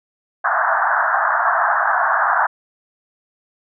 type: band-pass noise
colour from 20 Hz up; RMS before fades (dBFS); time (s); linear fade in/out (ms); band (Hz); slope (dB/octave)
white; -17; 0.44-2.47; 10; 650 to 1700; 96
effects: none